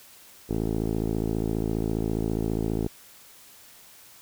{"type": "tone with low-pass filter", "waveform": "10% pulse", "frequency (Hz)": 54.8, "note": "A1", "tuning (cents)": -6, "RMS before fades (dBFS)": -27, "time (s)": [0.49, 2.88], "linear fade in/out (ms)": 10, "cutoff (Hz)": 460, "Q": 2.4, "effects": ["white hiss -51 dBFS RMS until 4.21 s"]}